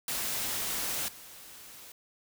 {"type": "noise with level steps", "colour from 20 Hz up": "white", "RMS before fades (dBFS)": [-33, -49], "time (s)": [0.08, 1.92], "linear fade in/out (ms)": 2, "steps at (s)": 1.08, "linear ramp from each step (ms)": 5, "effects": []}